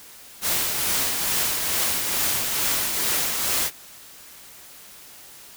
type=noise with tremolo; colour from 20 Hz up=white; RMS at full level=-22 dBFS; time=0.41-3.71 s; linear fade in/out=50 ms; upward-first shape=triangle; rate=2.3 Hz; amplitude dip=40%; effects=white hiss -45 dBFS RMS until 5.56 s